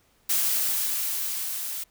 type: noise with level ramp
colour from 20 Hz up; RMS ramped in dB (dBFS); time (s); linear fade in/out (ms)
blue; -23 to -33; 0.29-1.84; 10
effects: pink hiss -64 dBFS RMS until 1.9 s